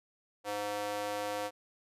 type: tone with high-pass filter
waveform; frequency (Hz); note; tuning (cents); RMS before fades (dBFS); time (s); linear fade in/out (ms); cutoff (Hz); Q
square; 103.3; G#2; -9; -36; 0.44-1.51; 50; 560; 2
effects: resampled to 32000 Hz